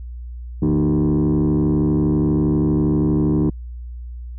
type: tone with frequency modulation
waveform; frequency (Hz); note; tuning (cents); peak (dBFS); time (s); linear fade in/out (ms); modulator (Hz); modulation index
sine; 232.9; A#3; -1; -12; 0.62-3.5; 5; 72.5; 1.7
effects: tanh soft clip ceiling -13 dBFS + added 60 Hz sine -29 dBFS peak until 4.38 s